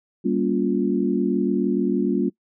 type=chord; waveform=sine; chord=G half-diminished seventh; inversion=none; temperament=just; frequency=196 / 235.2 / 282.2 / 352.8 Hz; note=G3 / Bb3 / Db4 / F4; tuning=0 / +16 / +31 / +18 cents; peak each=-24 dBFS; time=0.24-2.3 s; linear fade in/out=20 ms; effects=noise-tail reverb RT60 0.1 s tail -23 dB re dry